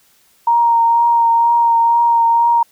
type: tone with vibrato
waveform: sine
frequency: 932.3 Hz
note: A#5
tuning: in tune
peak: -9 dBFS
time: 0.47-2.63 s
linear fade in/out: 5 ms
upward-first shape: triangle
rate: 2.1 Hz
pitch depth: 19 cents each way
effects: white hiss -54 dBFS RMS until 2.71 s